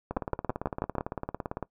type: two click trains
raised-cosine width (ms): 1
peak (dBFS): -18 / -13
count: 28 / 6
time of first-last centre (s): 0.11-1.627 / 0.17-0.983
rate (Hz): 17.8 / 6.15
effects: noise-tail reverb RT60 0.1 s tail -21 dB re dry